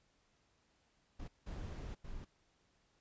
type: noise bursts at uneven times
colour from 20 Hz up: brown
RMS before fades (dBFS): -45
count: 3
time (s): 1.19-1.28 / 1.46-1.95 / 2.04-2.25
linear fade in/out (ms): 10
effects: pink hiss -75 dBFS RMS until 3 s + resampled to 16000 Hz